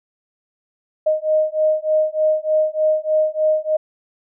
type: beating tone pair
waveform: sine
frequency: 619 / 622.3 Hz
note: D#5 / D#5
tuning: -9 / 0 cents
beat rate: 3.3 Hz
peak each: -18 dBFS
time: 1.06-3.77 s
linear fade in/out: 10 ms
effects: none